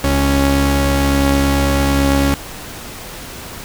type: tone pair together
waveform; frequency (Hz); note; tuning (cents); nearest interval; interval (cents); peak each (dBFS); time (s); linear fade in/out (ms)
sawtooth; 69 / 277.2; C#2 / C#4; -7 / 0; 2 octaves; 2407; -11; 0.04-2.34; 0
effects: pink hiss -31 dBFS RMS until 3.64 s